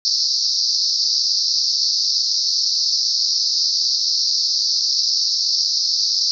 pink band-pass noise, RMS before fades -19 dBFS, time 0.05-6.31 s, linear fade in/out 0 ms, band 4300 to 5600 Hz, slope 96 dB/octave, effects none

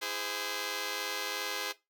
5% pulse chord, E augmented, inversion none, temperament just, 329.6 / 412 / 515 Hz, E4 / G#4 / B#4, 0 / -14 / -28 cents, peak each -31 / -27 / -26 dBFS, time 0.01-1.73 s, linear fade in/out 20 ms, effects noise-tail reverb RT60 0.2 s tail -17 dB re dry

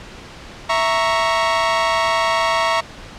sawtooth chord, A# diminished, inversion second, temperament equal, 659.3 / 932.3 / 1108.7 Hz, E5 / A#5 / C#6, 0 / 0 / 0 cents, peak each -16 dBFS, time 0.69-2.81 s, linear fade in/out 10 ms, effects pink hiss -37 dBFS RMS until 3.18 s + low-pass 5000 Hz 12 dB/octave

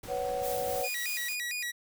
pink noise, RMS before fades -45 dBFS, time 0.03-0.82 s, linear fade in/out 5 ms
sine chord, B suspended second, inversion none, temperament equal with one note detuned, 493.9 / 554.4 / 746.9 Hz, B4 / C#5 / F#5, 0 / 0 / +16 cents, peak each -34 dBFS, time 0.07-0.89 s, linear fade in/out 50 ms
blue noise with tremolo, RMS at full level -38 dBFS, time 0.41-1.37 s, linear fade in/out 50 ms, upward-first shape sine, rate 3.2 Hz, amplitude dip 30%
sawtooth tone with vibrato, 2175 Hz, C#7, 33 cents flat, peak -29 dBFS, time 0.83-1.72 s, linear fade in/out 20 ms, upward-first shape square, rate 4.4 Hz, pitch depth 210 cents each way
effects none

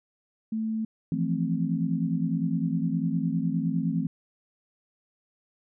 sine tone, 220.6 Hz, A3, 5 cents sharp, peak -26 dBFS, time 0.52-0.85 s, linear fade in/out 5 ms
sine chord, F major seventh, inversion third, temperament equal, 164.81 / 174.61 / 220 / 261.6 Hz, E3 / F3 / A3 / C4, 0 / 0 / 0 / 0 cents, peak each -28 / -30 / -31 / -30 dBFS, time 1.12-4.07 s, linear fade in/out 2 ms
effects none

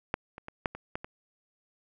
clicks, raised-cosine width 0.5 ms, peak -12 / -27 / -25 / -12 / -25 / -18 / -24 dBFS, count 7, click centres 0.141 / 0.381 / 0.484 / 0.658 / 0.75 / 0.955 / 1.045 s, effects none

